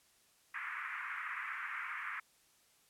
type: band-pass noise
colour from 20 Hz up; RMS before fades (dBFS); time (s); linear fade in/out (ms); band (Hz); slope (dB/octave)
white; -42; 0.54-2.2; 5; 1100 to 2200; 48
effects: white hiss -69 dBFS RMS until 2.89 s + low-pass 12000 Hz 12 dB/octave